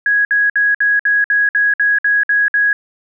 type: tone bursts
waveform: sine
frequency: 1661.2 Hz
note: G#6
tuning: in tune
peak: -10 dBFS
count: 11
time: 0.06-2.73 s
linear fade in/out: 2 ms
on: 190 ms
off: 58 ms
effects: none